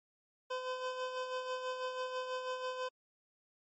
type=tone with tremolo; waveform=25% pulse; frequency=510 Hz; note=C5; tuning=44 cents flat; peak=-31 dBFS; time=0.5-2.89 s; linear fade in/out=10 ms; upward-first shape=sine; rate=6.1 Hz; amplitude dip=50%; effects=low-pass 5000 Hz 12 dB/octave + MP3 32 kbps